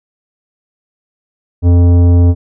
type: tone with tanh clipping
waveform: sine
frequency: 87.3 Hz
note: F2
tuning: in tune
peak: -6 dBFS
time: 1.62-2.35 s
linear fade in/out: 50 ms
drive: 13 dB
effects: none